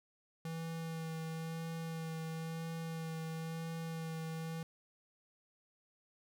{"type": "tone with vibrato", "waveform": "square", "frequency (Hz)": 162.8, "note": "E3", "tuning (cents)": -21, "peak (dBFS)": -40, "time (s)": [0.45, 4.63], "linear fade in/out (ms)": 2, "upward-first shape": "sine", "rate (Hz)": 0.99, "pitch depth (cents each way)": 16, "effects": []}